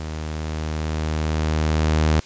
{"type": "tone with level ramp", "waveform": "sawtooth", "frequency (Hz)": 77.78, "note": "D#2", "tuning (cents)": 0, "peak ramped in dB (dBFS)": [-24, -11], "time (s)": [0, 2.2], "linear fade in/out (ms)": 0, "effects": ["white hiss -44 dBFS RMS until 2.25 s", "resampled to 16000 Hz"]}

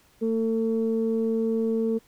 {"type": "tone pair together", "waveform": "sine", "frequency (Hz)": [225.6, 450], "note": ["A3", "A4"], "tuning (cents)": [44, 39], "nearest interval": "octave", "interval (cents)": 1195, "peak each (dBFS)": -24, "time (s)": [0.21, 1.99], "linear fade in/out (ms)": 20, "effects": ["tanh soft clip ceiling -15 dBFS", "pink hiss -60 dBFS RMS until 2.07 s"]}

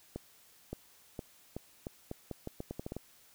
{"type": "accelerating click train", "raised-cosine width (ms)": 2, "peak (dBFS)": -25, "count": 14, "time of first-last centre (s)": [0.16, 2.966], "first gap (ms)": 570, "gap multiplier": 0.81, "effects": ["white hiss -62 dBFS RMS until 3.34 s"]}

